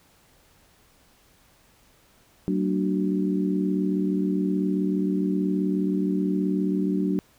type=tone cluster; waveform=sine; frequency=190 / 228.9 / 296.1 / 371.3 Hz; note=F#3 / A#3 / D4 / F#4; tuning=+46 / -31 / +14 / +6 cents; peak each=-24 / -32 / -26 / -31 dBFS; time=2.48-7.19 s; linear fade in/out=0 ms; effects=pink hiss -59 dBFS RMS until 7.38 s